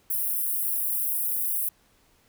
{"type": "high-pass noise", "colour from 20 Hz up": "white", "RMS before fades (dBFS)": -27, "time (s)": [0.1, 1.69], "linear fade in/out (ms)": 5, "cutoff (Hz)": 10000, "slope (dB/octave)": 48, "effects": ["pink hiss -63 dBFS RMS until 2.28 s"]}